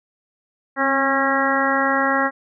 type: harmonic tone with a mistuned harmonic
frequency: 272.4 Hz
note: C#4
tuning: 30 cents flat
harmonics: 1 / 2 / 3 / 4 / 5 / 6 / 7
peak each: -24 / -24 / -24 / -24 / -24 / -24 / -24 dBFS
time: 0.76-2.31 s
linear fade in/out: 50 ms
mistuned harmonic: 1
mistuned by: -28 cents
effects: none